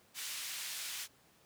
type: band-pass noise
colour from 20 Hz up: pink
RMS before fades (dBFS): -42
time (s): 0.14-1.08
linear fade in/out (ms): 50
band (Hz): 2400 to 14000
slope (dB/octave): 12
effects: pink hiss -66 dBFS RMS until 1.45 s + high-pass 100 Hz 12 dB/octave